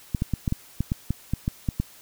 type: clicks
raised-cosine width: 5 ms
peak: -11 dBFS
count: 12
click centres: 0.148 / 0.221 / 0.337 / 0.478 / 0.524 / 0.806 / 0.919 / 1.106 / 1.336 / 1.479 / 1.688 / 1.8 s
effects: white hiss -50 dBFS RMS until 2.01 s